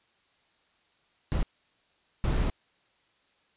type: noise bursts at uneven times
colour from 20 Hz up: brown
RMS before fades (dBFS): -26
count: 2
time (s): 1.32-1.43 / 2.24-2.5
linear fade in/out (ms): 0
effects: white hiss -68 dBFS RMS until 3.56 s + resampled to 8000 Hz